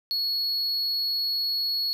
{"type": "tone", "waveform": "triangle", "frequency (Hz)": 4356, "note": "C#8", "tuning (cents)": -31, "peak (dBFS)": -23, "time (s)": [0.11, 1.93], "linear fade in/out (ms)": 0, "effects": ["10-bit"]}